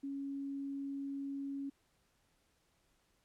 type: tone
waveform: sine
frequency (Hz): 277.2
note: C#4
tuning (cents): 0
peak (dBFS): -38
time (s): 0.03-1.7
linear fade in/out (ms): 10
effects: pink hiss -75 dBFS RMS until 3.24 s + low-pass 12000 Hz 12 dB/octave